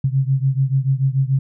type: beating tone pair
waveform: sine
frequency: 132 / 138.9 Hz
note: C3 / C#3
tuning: +16 / +4 cents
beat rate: 6.9 Hz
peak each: -17 / -19 dBFS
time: 0.04-1.39 s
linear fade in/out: 5 ms
effects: none